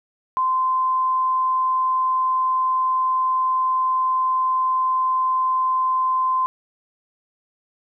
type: tone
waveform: sine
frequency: 1035 Hz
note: C6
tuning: 19 cents flat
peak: -17 dBFS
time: 0.37-6.46 s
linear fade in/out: 0 ms
effects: none

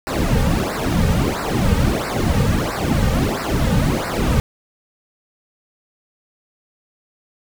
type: noise with flanger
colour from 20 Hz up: brown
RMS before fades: -18 dBFS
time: 0.07-4.4 s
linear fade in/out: 0 ms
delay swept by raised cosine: 0.3 to 3 ms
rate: 1.5 Hz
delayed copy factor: -1
effects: none

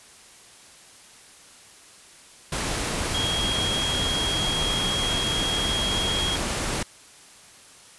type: tone in noise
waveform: sine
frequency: 3272 Hz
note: G#7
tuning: 26 cents flat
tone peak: -25 dBFS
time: 3.14-6.36 s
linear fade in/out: 5 ms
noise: pink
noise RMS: -27 dBFS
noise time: 2.52-6.83 s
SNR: -1 dB
effects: white hiss -49 dBFS RMS until 7.98 s + resampled to 24000 Hz

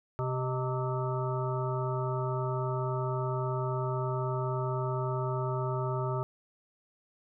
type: harmonic tone with a mistuned harmonic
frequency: 129.7 Hz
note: C3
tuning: 15 cents flat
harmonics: 1 / 3 / 5 / 7 / 9 / 10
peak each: -31 / -36 / -38 / -39 / -41 / -41 dBFS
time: 0.19-6.23 s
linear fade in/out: 0 ms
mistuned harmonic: 5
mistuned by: -66 cents
effects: none

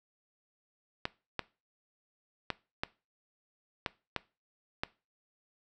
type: clicks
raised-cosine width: 0.3 ms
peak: -15 dBFS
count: 7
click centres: 1.054 / 1.393 / 2.503 / 2.835 / 3.862 / 4.163 / 4.835 s
effects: noise-tail reverb RT60 0.3 s tail -20 dB re dry

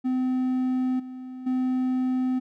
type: tone with level steps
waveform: triangle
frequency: 256 Hz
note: C4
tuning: 38 cents flat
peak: -20 / -33 / -20 dBFS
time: 0.04-2.4 s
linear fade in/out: 20 ms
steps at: 0.99 / 1.46 s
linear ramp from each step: 10 ms
effects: none

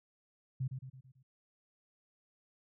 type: tone with echo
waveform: sine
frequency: 130.81 Hz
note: C3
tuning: in tune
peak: -32 dBFS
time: 0.6-0.68 s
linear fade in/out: 10 ms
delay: 110 ms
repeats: 5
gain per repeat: -6 dB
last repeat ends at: 1.23 s
effects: none

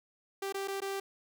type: tone with dropouts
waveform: sawtooth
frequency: 392 Hz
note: G4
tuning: in tune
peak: -30 dBFS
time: 0.42-1 s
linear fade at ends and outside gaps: 5 ms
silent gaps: 0.525-0.543 / 0.676-0.681 / 0.804-0.818 s
effects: none

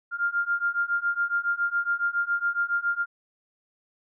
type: beating tone pair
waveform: sine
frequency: 1396.9 / 1404.1 Hz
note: F6 / F6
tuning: 0 / +9 cents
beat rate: 7.2 Hz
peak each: -27 / -26 dBFS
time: 0.11-3.06 s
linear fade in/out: 50 ms
effects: none

